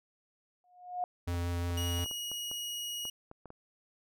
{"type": "tone with exponential growth", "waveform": "sine", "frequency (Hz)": 720, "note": "F#5", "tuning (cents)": -47, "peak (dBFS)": -28, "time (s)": [0.64, 1.04], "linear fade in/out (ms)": 1, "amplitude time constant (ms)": 86}
{"type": "tone with vibrato", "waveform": "square", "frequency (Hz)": 86.8, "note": "F2", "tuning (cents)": -10, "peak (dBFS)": -32, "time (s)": [1.27, 2.05], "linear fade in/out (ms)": 10, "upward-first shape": "sine", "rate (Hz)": 5.6, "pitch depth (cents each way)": 9}
{"type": "clicks", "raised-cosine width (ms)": 1, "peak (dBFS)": -33, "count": 11, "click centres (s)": [1.343, 1.706, 1.991, 2.06, 2.112, 2.316, 2.514, 3.053, 3.314, 3.457, 3.504]}
{"type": "tone", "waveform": "sawtooth", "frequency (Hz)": 2895, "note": "F#7", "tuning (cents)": -38, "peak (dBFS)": -33, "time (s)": [1.77, 3.1], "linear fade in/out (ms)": 5}
{"effects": []}